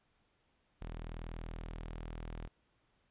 sawtooth tone, 40.54 Hz, E1, 28 cents flat, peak -38 dBFS, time 0.81-2.48 s, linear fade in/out 10 ms, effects pink hiss -75 dBFS RMS until 3.1 s + resampled to 8000 Hz

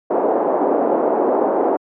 pink band-pass noise, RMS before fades -17 dBFS, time 0.1-1.77 s, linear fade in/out 10 ms, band 310 to 820 Hz, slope 24 dB/octave, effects high-pass 200 Hz 12 dB/octave

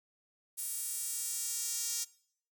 sawtooth tone with high-pass filter sweep, 466.2 Hz, A#4, in tune, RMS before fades -37 dBFS, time 0.57-2.05 s, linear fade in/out 20 ms, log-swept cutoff 10000 to 6300 Hz, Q 1.8, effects noise-tail reverb RT60 0.6 s tail -21 dB re dry

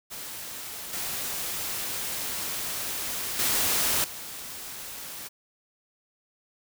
white noise with level steps, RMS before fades -38 / -32 / -25 / -39 dBFS, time 0.1-5.29 s, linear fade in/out 20 ms, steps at 0.93 / 3.39 / 4.04 s, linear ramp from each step 2 ms, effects none

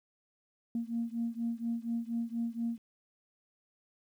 sine beating tone pair, 230.7 / 234.9 Hz, A#3 / A#3, -18 / +13 cents, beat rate 4.2 Hz, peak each -34 / -35 dBFS, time 0.75-2.78 s, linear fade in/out 2 ms, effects tanh soft clip ceiling -25 dBFS + 11-bit

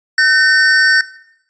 square tone pair together, 1529 / 1818.3 Hz, G6 / A#6, -44 / -44 cents, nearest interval minor third, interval 300 cents, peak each -12 dBFS, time 0.18-1.01 s, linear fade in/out 2 ms, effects noise-tail reverb RT60 0.8 s tail -17 dB re dry + resampled to 16000 Hz

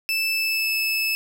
30% pulse tone with pitch glide, 2637 to 2614 Hz, E7 to E7, 0 to -15 cents, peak -18 dBFS, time 0.09-1.15 s, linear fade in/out 0 ms, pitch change -15 cents, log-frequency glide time 0.29-0.77 s, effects none

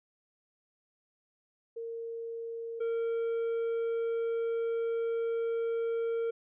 sine / triangle tone pair in turn, 460 / 460 Hz, A#4 / A#4, -23 / -23 cents, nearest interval unison, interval 0 cents, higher neither, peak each -36 / -27 dBFS, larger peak second, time 1.76-2.8 / 2.8-6.31 s, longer second, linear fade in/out 10 ms, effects resampled to 8000 Hz

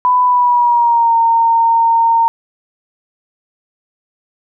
sine tone with pitch glide, 996 to 918.6 Hz, B5 to A#5, +14 to -26 cents, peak -8 dBFS, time 0.05-2.28 s, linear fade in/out 0 ms, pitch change -140 cents, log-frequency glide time 0.24-1.16 s, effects none

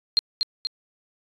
sine tone with echo, 4198 Hz, C8, 5 cents sharp, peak -15 dBFS, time 0.17-0.19 s, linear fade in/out 0 ms, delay 240 ms, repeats 2, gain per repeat -4 dB, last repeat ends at 0.67 s, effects resampled to 22050 Hz

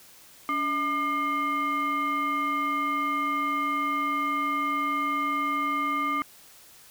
sine tone with frequency modulation, 1205 Hz, D6, 44 cents sharp, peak -24 dBFS, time 0.49-6.22 s, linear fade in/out 0 ms, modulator 920 Hz, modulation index 0.84, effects white hiss -52 dBFS RMS until 6.9 s

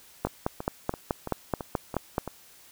two click trains, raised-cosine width 1 ms, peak -19 / -11 dBFS, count 7 / 10, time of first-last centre 0.27-2.277 / 0.25-2.181 s, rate 2.99 / 4.66 Hz, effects white hiss -54 dBFS RMS until 2.71 s

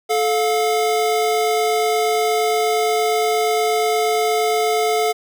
square tone pair together, 434.5 / 708 Hz, A4 / F5, -22 / +23 cents, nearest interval minor sixth, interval 845 cents, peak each -19 / -20 dBFS, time 0.09-5.13 s, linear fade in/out 20 ms, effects none

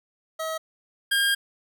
25% pulse tone pair in turn, 640 / 1612.7 Hz, D#5 / G6, +49 / +49 cents, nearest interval octave + major third, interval 1600 cents, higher second, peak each -24 / -16 dBFS, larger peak second, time 0.39-0.58 / 1.11-1.35 s, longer second, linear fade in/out 10 ms, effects none

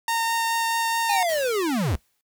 sawtooth tone with vibrato, 917 Hz, A#5, 29 cents flat, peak -18 dBFS, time 0.08-1.23 s, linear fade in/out 2 ms, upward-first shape triangle, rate 4.7 Hz, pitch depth 9 cents each way
square linear sweep, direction down, 842 to 59.2 Hz, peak -22 dBFS, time 1.09-1.96 s, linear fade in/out 5 ms
white noise with exponential decay, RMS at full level -34 dBFS, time 1.29-2.21 s, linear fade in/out 1 ms, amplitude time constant 200 ms
effects noise-tail reverb RT60 0.1 s tail -18 dB re dry

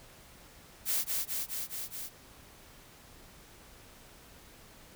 blue noise with echo, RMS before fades -30 dBFS, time 0.85-1.05 s, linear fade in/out 50 ms, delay 210 ms, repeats 5, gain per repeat -2 dB, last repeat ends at 2.1 s, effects pink hiss -55 dBFS RMS until 4.95 s

